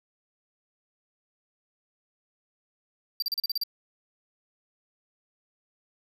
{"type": "tone bursts", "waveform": "square", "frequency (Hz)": 4699, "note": "D8", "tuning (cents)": 0, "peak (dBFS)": -26, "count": 8, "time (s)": [3.2, 3.636], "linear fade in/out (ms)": 2, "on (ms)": 23, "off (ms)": 36, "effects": []}